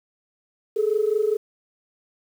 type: tone pair together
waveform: sine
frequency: 415.3 / 440 Hz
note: G#4 / A4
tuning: 0 / 0 cents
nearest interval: minor second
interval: 100 cents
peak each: -21 dBFS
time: 0.76-1.37 s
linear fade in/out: 10 ms
effects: tanh soft clip ceiling -11 dBFS + 8-bit